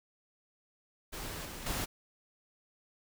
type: noise with level steps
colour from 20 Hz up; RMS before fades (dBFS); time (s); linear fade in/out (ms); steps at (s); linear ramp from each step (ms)
pink; -41 / -44 / -35; 1.12-1.86; 20; 1.45 / 1.66; 5
effects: none

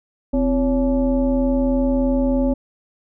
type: tone with frequency modulation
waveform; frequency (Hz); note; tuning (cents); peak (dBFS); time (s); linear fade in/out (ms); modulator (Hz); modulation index
sine; 259.4; C4; -15; -15; 0.33-2.54; 10; 301; 0.95
effects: none

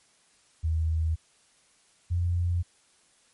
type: tone pair in turn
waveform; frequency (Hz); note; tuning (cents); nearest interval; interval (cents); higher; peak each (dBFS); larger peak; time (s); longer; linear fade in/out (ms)
sine; 80.2 / 87.29; E2 / F2; -47 / 0; minor second; 147; second; -23; neither; 0.63-1.16 / 2.1-2.63; neither; 20
effects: white hiss -63 dBFS RMS until 3.33 s + MP3 48 kbps

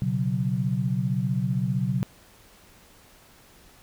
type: chord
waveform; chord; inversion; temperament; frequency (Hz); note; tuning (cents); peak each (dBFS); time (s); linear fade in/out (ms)
sine; B suspended second; none; just; 123.47 / 138.9 / 185.21; B2 / C#3 / F#3; 0 / +4 / +2; -27; 0.02-2.03; 0
effects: pink hiss -54 dBFS RMS until 3.82 s

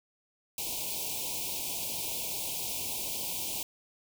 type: band-stop noise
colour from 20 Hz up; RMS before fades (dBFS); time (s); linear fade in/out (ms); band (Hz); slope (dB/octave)
white; -35; 0.58-3.63; 2; 1000 to 2300; 96
effects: none

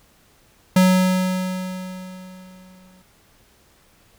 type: tone with exponential decay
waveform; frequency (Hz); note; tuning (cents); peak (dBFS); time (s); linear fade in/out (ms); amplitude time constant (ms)
square; 185; F#3; 0; -11; 0.76-3.02; 5; 490
effects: pink hiss -56 dBFS RMS until 4.18 s

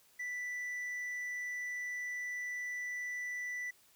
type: tone with hard clipping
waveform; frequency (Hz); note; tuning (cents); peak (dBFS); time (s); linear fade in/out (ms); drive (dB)
sine; 1975.5; B6; 0; -38; 0.19-3.71; 10; 3
effects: white hiss -66 dBFS RMS until 3.95 s

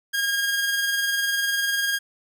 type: tone with tremolo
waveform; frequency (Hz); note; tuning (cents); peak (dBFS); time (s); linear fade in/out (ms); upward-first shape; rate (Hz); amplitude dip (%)
sawtooth; 1624; G#6; -39; -16; 0.13-1.99; 20; triangle; 20; 45
effects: none

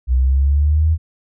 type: exponential sweep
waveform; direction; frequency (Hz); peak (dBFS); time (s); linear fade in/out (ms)
sine; up; 61.74 to 81.8; -11; 0.07-0.98; 50
effects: none

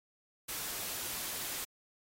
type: noise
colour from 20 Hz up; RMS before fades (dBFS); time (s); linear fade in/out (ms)
white; -39; 0.48-1.65; 10
effects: AAC 48 kbps

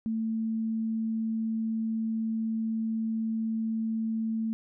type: tone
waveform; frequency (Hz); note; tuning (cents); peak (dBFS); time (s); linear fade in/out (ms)
sine; 223; A3; +23; -27; 0.06-4.53; 0
effects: none

